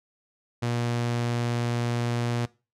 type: tone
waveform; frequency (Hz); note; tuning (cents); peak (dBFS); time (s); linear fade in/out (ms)
sawtooth; 119.4; A#2; +42; -21; 0.62-2.46; 10
effects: noise-tail reverb RT60 0.3 s tail -21 dB re dry + low-pass 8000 Hz 12 dB/octave